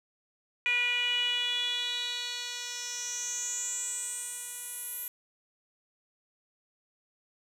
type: tone with band-pass filter sweep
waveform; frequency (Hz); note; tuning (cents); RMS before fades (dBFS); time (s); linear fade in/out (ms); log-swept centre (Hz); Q
10% pulse; 486.6; B4; -26; -33; 0.66-5.08; 0; 2400 to 12000; 6.4
effects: none